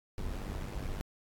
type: noise with amplitude modulation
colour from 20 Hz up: brown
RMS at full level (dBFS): -34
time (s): 0.18-1.01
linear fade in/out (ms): 0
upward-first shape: sine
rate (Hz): 97.7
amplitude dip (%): 65
effects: AAC 64 kbps